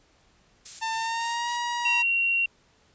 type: noise with tremolo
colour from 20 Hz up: violet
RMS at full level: -32 dBFS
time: 0.65-1.57 s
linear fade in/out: 10 ms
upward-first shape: square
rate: 3.6 Hz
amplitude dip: 50%
type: tone with pitch glide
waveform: sawtooth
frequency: 897 to 955.8 Hz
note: A5 to A#5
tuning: +33 to +43 cents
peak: -23 dBFS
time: 0.81-2.03 s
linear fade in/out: 20 ms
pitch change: +110 cents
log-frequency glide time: 0.96-1.51 s
type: tone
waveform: sine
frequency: 2747 Hz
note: F7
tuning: 29 cents flat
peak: -21 dBFS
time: 1.85-2.46 s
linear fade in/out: 5 ms
effects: pink hiss -62 dBFS RMS until 2.94 s + resampled to 16000 Hz